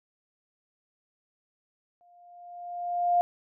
sine tone with exponential growth, 703 Hz, F5, 11 cents sharp, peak -18 dBFS, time 2.01-3.21 s, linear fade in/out 0 ms, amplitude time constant 260 ms, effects none

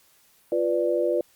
sine chord, B diminished, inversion second, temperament equal, 349.2 / 493.9 / 587.3 Hz, F4 / B4 / D5, 0 / 0 / 0 cents, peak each -25 dBFS, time 0.52-1.21 s, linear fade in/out 2 ms, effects white hiss -60 dBFS RMS until 1.35 s + Opus 48 kbps

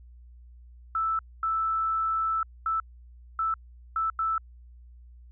sine tone bursts at uneven times, 1318.5 Hz, E6, in tune, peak -24 dBFS, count 6, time 0.95-1.19 / 1.43-2.43 / 2.66-2.8 / 3.39-3.54 / 3.96-4.1 / 4.19-4.38 s, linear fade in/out 2 ms, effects added 60 Hz sine -47 dBFS peak until 5.31 s

